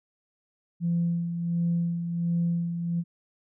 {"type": "tone with tremolo", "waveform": "sine", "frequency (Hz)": 170.5, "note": "F3", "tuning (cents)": -41, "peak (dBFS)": -21, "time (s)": [0.8, 3.04], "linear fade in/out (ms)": 50, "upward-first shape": "sine", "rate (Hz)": 1.4, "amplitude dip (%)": 55, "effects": ["tanh soft clip ceiling -18 dBFS"]}